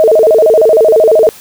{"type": "tone with vibrato", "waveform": "sine", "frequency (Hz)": 530, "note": "C5", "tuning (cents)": 22, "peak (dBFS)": -3, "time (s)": [0, 1.29], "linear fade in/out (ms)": 0, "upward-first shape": "square", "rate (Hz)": 13, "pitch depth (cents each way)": 300, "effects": ["white hiss -35 dBFS RMS until 1.4 s"]}